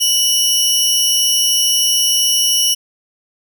sawtooth tone pair together, 2959 / 5586 Hz, F#7 / F8, -1 / -1 cents, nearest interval major seventh, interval 1100 cents, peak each -12 dBFS, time 0-2.75 s, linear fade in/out 20 ms, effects none

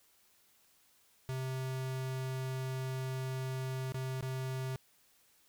square tone with dropouts, 130.81 Hz, C3, in tune, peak -36 dBFS, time 1.29-4.76 s, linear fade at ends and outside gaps 0 ms, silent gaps 3.921-3.944 / 4.209-4.226 s, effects white hiss -68 dBFS RMS until 5.48 s

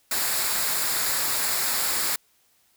white noise with comb filter, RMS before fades -25 dBFS, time 0.11-2.16 s, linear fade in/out 5 ms, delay 0.33 ms, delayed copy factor -0.5, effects white hiss -64 dBFS RMS until 2.76 s

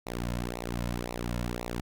sawtooth tone with flanger, 59.6 Hz, A#1, 39 cents sharp, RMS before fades -34 dBFS, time 0.06-1.81 s, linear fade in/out 10 ms, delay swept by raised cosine 0.61 to 2.61 ms, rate 1.9 Hz, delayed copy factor -0.9, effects none

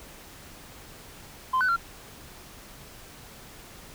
sine tone with pitch steps, 1035 / 1503 / 1375 Hz, C6 / F#6 / F6, -19 / +27 / -27 cents, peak -19 dBFS, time 1.53-1.764 s, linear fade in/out 10 ms, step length 78 ms, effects tanh soft clip ceiling -19 dBFS + pink hiss -47 dBFS RMS until 3.94 s

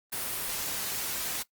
white noise, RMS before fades -33 dBFS, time 0.12-1.43 s, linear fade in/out 10 ms, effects noise-tail reverb RT60 0.1 s tail -19 dB re dry + Opus 32 kbps

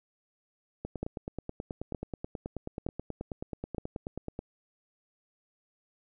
two click trains, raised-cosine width 2 ms, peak -22 / -19 dBFS, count 34 / 4, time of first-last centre 0.85-4.391 / 1.03-3.782 s, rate 9.32 / 1.09 Hz, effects none

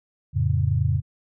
sine chord, F augmented, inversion none, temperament equal, 87.31 / 110 / 138.59 Hz, F2 / A2 / C#3, 0 / 0 / 0 cents, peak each -23 dBFS, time 0.33-1.02 s, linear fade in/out 50 ms, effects none

